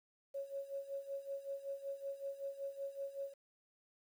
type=tone with tremolo; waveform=sine; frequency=553 Hz; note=C#5; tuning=4 cents flat; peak=-38 dBFS; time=0.34-3.34 s; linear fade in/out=10 ms; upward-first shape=sine; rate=5.3 Hz; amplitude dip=80%; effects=11-bit